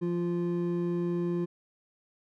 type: tone pair together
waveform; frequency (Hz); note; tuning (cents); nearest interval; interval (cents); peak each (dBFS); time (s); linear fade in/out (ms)
triangle; 173 / 348.1; F3 / F4; -16 / -6; octave; 1210; -28; 0.01-1.46; 20
effects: none